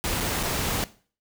pink noise with dropouts, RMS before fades -27 dBFS, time 0.04-0.84 s, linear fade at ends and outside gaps 0 ms, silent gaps 0.202-0.207 / 0.429-0.434 s, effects noise-tail reverb RT60 0.4 s tail -17 dB re dry

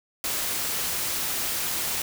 white noise, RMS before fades -28 dBFS, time 0.24-2.02 s, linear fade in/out 2 ms, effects none

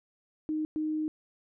sine tone bursts at uneven times, 309.4 Hz, D#4, 10 cents flat, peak -28 dBFS, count 2, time 0.49-0.65 / 0.76-1.08 s, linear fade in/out 0 ms, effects none

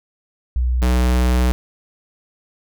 sine / square tone pair in turn, 61.74 / 62.07 Hz, B1 / B1, 0 / +9 cents, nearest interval unison, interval 9 cents, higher second, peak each -15 / -14 dBFS, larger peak second, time 0.56-0.82 / 0.82-1.52 s, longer second, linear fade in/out 0 ms, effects none

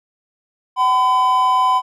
triangle tone pair together, 758.1 / 1012 Hz, F#5 / B5, +42 / +42 cents, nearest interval perfect fourth, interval 500 cents, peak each -18 / -11 dBFS, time 0.76-1.82 s, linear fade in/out 50 ms, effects none

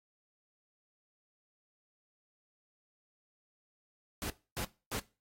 pink noise bursts, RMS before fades -38 dBFS, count 3, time 4.22-4.994 s, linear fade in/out 0 ms, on 78 ms, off 270 ms, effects noise-tail reverb RT60 0.3 s tail -19 dB re dry + AAC 48 kbps

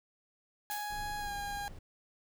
30% pulse tone with pitch glide, 832 to 812.5 Hz, G#5 to G#5, +3 to -38 cents, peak -34 dBFS, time 0.7-1.68 s, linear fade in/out 0 ms, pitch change -41 cents, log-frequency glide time 1.18-1.33 s
blue noise with exponential decay, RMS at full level -39 dBFS, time 0.71-1.12 s, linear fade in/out 0 ms, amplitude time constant 88 ms
brown noise, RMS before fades -46 dBFS, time 0.9-1.79 s, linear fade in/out 5 ms
effects none

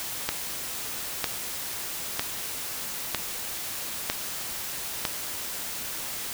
click train, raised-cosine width 0.2 ms, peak -7 dBFS, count 6, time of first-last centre 0.29-5.052 s, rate 1.05 Hz, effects white hiss -34 dBFS RMS until 6.33 s

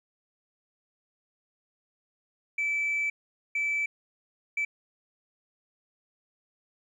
sine tone bursts at uneven times, 2314 Hz, D7, 26 cents flat, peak -24 dBFS, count 3, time 2.58-3.1 / 3.55-3.86 / 4.57-4.65 s, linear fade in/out 5 ms, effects tanh soft clip ceiling -23 dBFS + 11-bit

